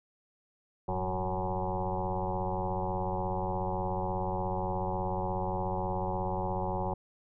sine tone with frequency modulation, 462.7 Hz, A#4, 13 cents flat, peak -29 dBFS, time 0.88-6.94 s, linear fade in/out 5 ms, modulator 94.2 Hz, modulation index 5.1, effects none

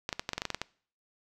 clicks, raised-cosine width 0.2 ms, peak -14 dBFS, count 11, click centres 0.091 / 0.128 / 0.195 / 0.291 / 0.333 / 0.38 / 0.419 / 0.453 / 0.503 / 0.546 / 0.616 s, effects noise-tail reverb RT60 0.5 s tail -23 dB re dry

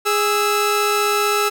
sawtooth tone pair together, 412.9 / 1314.3 Hz, G#4 / E6, -10 / -6 cents, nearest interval octave + minor sixth, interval 2004 cents, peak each -15 dBFS, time 0.05-1.5 s, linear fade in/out 20 ms, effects none

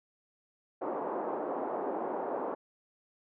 pink band-pass noise, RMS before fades -35 dBFS, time 0.81-2.55 s, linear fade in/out 10 ms, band 320 to 970 Hz, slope 24 dB/octave, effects none

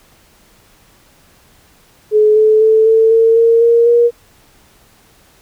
sine tone with pitch steps, 426.5 / 433 / 439.5 / 446.2 / 452.9 / 459.8 / 466.7 / 473.8 Hz, G#4 / A4 / A4 / A4 / A#4 / A#4 / A#4 / A#4, +46 / -28 / -2 / +24 / -50 / -24 / +2 / +28 cents, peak -6 dBFS, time 2.11-4.11 s, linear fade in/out 50 ms, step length 250 ms, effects pink hiss -49 dBFS RMS until 5.41 s

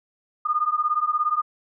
sine beating tone pair, 1212 / 1229 Hz, D#6 / D#6, -46 / -22 cents, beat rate 17 Hz, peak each -23 dBFS, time 0.45-1.42 s, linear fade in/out 10 ms, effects none

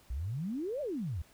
sine exponential two-way sweep, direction up then down, 56 to 618 to 70.3 Hz, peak -33 dBFS, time 0.1-1.22 s, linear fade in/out 5 ms, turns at 0.81 s, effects pink hiss -62 dBFS RMS until 1.33 s

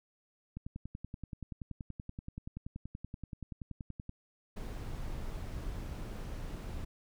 click train, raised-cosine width 5 ms, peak -29 dBFS, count 38, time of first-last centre 0.57-4.094 s, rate 10.5 Hz
brown noise, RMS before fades -40 dBFS, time 4.56-6.85 s, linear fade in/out 10 ms
effects none

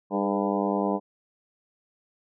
harmonic tone with a mistuned harmonic, 99.8 Hz, G2, 32 cents sharp, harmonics 2 / 3 / 4 / 5 / 6 / 7 / 8 / 9 / 10, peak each -28 / -30 / -31 / -32 / -33 / -33 / -34 / -35 / -35 dBFS, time 0.1-1 s, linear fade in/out 50 ms, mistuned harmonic 4, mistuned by +41 cents, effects none

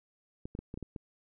clicks, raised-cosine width 3 ms, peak -27 dBFS, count 7, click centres 0.455 / 0.551 / 0.59 / 0.741 / 0.775 / 0.827 / 0.962 s, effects none

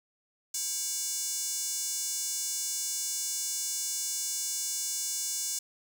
square tone with high-pass filter, 320 Hz, D#4, 49 cents sharp, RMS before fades -33 dBFS, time 0.54-5.59 s, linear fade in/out 5 ms, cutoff 6700 Hz, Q 2.8, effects none

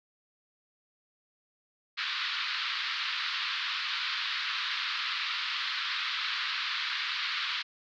white band-pass noise, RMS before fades -33 dBFS, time 1.97-7.63 s, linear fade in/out 20 ms, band 1100 to 4400 Hz, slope 48 dB/octave, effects none

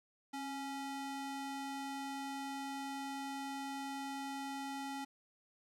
square ring-modulated tone, 554 Hz, C#5, 1 cent flat, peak -38 dBFS, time 0.33-5.05 s, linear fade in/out 10 ms, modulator 283 Hz, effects low-pass 11000 Hz 12 dB/octave + 13-bit

